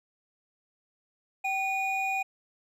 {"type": "tone pair together", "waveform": "triangle", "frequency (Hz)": [772, 2451], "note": ["G5", "D#7"], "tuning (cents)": [-27, -27], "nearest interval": "octave + minor sixth", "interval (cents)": 2000, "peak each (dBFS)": -28, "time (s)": [1.44, 2.23], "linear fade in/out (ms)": 10, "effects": []}